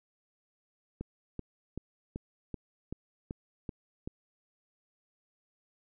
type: click train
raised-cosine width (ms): 3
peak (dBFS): -24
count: 9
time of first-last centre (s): 1.01-4.075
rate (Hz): 2.61
effects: none